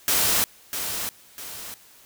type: noise with echo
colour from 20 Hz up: white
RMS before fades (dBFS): -21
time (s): 0.08-0.44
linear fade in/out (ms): 0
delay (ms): 650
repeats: 2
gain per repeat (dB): -8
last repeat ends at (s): 1.74
effects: white hiss -52 dBFS RMS until 2.05 s